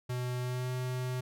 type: tone with pitch glide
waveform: square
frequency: 124.6 to 126.78 Hz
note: B2 to B2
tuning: +16 to +46 cents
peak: -33 dBFS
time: 0.09-1.21 s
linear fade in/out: 10 ms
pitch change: +30 cents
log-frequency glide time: 0.4-0.72 s
effects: none